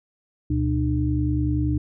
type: tone cluster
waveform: sine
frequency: 72 / 122.4 / 300.6 Hz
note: D2 / B2 / D4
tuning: -34 / -15 / +40 cents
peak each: -24 dBFS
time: 0.5-1.78 s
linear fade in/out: 5 ms
effects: none